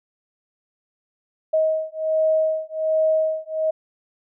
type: beating tone pair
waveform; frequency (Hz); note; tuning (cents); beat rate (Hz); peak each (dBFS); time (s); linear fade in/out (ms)
sine; 631 / 632.3; D#5 / D#5; +24 / +28; 1.3; -21; 1.53-3.71; 10
effects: none